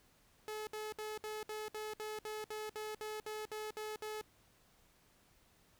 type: tone bursts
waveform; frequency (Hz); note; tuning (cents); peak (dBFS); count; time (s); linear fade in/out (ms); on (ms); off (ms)
sawtooth; 428.9; A4; -44; -37; 15; 0.48-4.212; 0; 190; 63
effects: pink hiss -69 dBFS RMS until 5.79 s